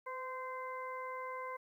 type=harmonic tone with a mistuned harmonic; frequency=517 Hz; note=C5; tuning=21 cents flat; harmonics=1 / 2 / 3 / 4; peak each=-45 / -42 / -53 / -49 dBFS; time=0.06-1.57 s; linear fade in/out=10 ms; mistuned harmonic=1; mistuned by=-21 cents; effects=12-bit

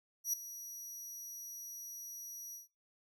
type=tone with ADSR envelope; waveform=sawtooth; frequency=5800 Hz; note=F#8; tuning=35 cents flat; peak=-27 dBFS; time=0.24-2.68 s; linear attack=94 ms; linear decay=4 ms; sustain=-15 dB; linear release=140 ms; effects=noise-tail reverb RT60 0.3 s tail -25 dB re dry

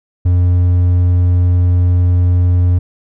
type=tone; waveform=triangle; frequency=88.9 Hz; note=F2; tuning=31 cents sharp; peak=-6 dBFS; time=0.25-2.79 s; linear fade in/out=10 ms; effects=none

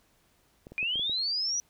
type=clicks; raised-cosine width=2 ms; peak=-31 dBFS; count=6; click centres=0.669 / 0.72 / 0.829 / 0.957 / 0.995 / 1.096 s
type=linear sweep; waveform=sine; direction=up; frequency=2387 to 5920 Hz; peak=-27 dBFS; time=0.78-1.6 s; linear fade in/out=0 ms
effects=pink hiss -67 dBFS RMS until 1.69 s

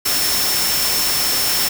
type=tone in noise; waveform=sine; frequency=5380 Hz; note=E8; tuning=34 cents sharp; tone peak=-21 dBFS; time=0.05-1.69 s; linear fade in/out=10 ms; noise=white; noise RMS=-19 dBFS; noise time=0.05-1.69 s; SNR=-5 dB; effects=none

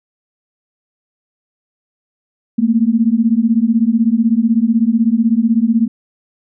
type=beating tone pair; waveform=sine; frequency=220 / 236 Hz; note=A3 / A#3; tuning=0 / +22 cents; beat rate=16 Hz; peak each=-13 dBFS; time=2.58-5.88 s; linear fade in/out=10 ms; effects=none

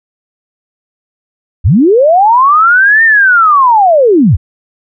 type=linear two-way sweep; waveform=sine; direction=up then down; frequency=59 to 1840 to 59 Hz; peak=-3 dBFS; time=1.64-4.37 s; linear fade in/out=20 ms; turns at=3.04 s; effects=none

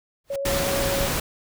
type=noise with exponential growth; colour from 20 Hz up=pink; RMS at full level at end=-32 dBFS; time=0.24-0.36 s; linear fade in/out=5 ms; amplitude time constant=24 ms
type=tone with vibrato; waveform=sine; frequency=554.4 Hz; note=C#5; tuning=in tune; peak=-25 dBFS; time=0.3-1.08 s; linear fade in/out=5 ms; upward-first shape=square; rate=8.6 Hz; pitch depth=9 cents each way
type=noise; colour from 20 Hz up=pink; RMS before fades=-25 dBFS; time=0.45-1.2 s; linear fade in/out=5 ms
effects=none

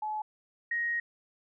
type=tone pair in turn; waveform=sine; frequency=856 / 1877.8 Hz; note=A5 / A#6; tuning=-48 / +12 cents; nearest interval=octave + major second; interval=1360 cents; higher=second; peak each=-31 / -28 dBFS; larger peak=second; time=0.02-0.22 / 0.71-1 s; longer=second; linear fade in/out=5 ms; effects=none

